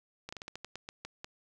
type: slowing click train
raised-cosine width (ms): 0.2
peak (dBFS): -24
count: 11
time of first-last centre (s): 0.29-1.245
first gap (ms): 35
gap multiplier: 1.21
effects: none